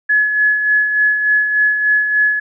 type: tone with tremolo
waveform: sine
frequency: 1700 Hz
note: G#6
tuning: 40 cents sharp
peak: -9 dBFS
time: 0.09-2.4 s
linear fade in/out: 10 ms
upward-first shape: sine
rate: 3.4 Hz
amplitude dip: 50%
effects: none